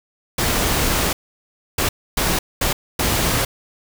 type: noise bursts at uneven times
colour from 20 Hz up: pink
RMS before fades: -19 dBFS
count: 5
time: 0.38-1.13 / 1.78-1.89 / 2.17-2.39 / 2.61-2.73 / 2.99-3.45 s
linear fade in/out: 5 ms
effects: none